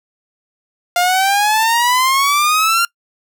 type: exponential sweep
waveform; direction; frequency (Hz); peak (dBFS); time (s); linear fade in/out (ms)
sawtooth; up; 698.5 to 1396.9; -8; 0.96-2.85; 2
effects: noise-tail reverb RT60 0.1 s tail -24 dB re dry